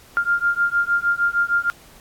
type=beating tone pair; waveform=sine; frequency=1396.9 / 1403.4 Hz; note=F6 / F6; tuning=0 / +8 cents; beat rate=6.5 Hz; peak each=-20 dBFS; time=0.17-1.7 s; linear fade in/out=0 ms; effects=pink hiss -48 dBFS RMS until 2 s + AAC 64 kbps